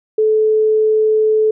sine tone, 433.6 Hz, A4, 25 cents flat, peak -10 dBFS, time 0.18-1.51 s, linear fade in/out 5 ms, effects none

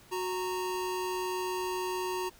square tone pair together, 367.8 / 926.8 Hz, F#4 / A#5, -10 / -10 cents, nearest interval octave + major third, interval 1600 cents, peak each -34 / -36 dBFS, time 0.11-2.3 s, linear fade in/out 20 ms, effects pink hiss -57 dBFS RMS until 2.39 s

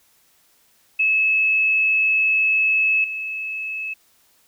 sine tone with level steps, 2594 Hz, E7, 28 cents flat, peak -15 / -25 dBFS, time 0.99-3.94 s, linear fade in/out 10 ms, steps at 3.04 s, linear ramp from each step 2 ms, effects white hiss -59 dBFS RMS until 4.47 s

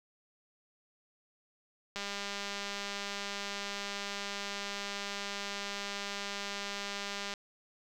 click train, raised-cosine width 0.2 ms, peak -21 dBFS, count 1082, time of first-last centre 1.96-7.338 s, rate 201 Hz, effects 9-bit

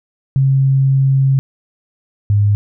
sine tone pair in turn, 135.1 / 102.59 Hz, C#3 / G#2, -44 / -21 cents, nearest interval perfect fourth, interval 477 cents, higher first, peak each -9 / -9 dBFS, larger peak neither, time 0.36-1.39 / 2.3-2.55 s, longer first, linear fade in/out 0 ms, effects none

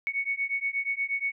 sine beating tone pair, 2217 / 2225.4 Hz, C#7 / C#7, 0 / +6 cents, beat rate 8.4 Hz, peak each -30 / -30 dBFS, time 0.07-1.32 s, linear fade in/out 0 ms, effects none

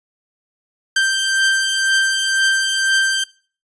sawtooth beating tone pair, 1568 / 1570 Hz, G6 / G6, 0 / +2 cents, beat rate 2 Hz, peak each -12 / -18 dBFS, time 0.96-3.24 s, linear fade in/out 5 ms, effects noise-tail reverb RT60 0.4 s tail -20 dB re dry + resampled to 22050 Hz

